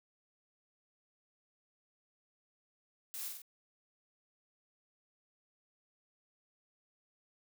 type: noise with echo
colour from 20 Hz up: blue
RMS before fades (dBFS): -43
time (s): 3.14-3.28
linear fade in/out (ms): 0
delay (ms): 46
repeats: 3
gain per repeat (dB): -3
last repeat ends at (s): 3.418
effects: none